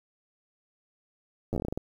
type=slowing click train; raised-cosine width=2 ms; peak=-18 dBFS; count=11; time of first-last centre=1.53-1.775 s; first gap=9 ms; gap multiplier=1.21; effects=9-bit